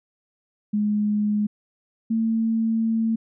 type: tone pair in turn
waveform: sine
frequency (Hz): 209.2 / 224.8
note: G#3 / A3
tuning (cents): +13 / +37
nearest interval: minor second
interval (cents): 124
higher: second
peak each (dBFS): -19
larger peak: neither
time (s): 0.73-1.47 / 2.1-3.16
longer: second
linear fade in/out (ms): 10
effects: none